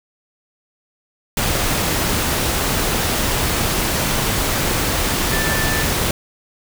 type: tone in noise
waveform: sine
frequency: 1765 Hz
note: A6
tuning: 5 cents sharp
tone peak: -23 dBFS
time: 5.32-5.83 s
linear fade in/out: 2 ms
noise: pink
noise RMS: -19 dBFS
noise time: 1.37-6.11 s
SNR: -7 dB
effects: none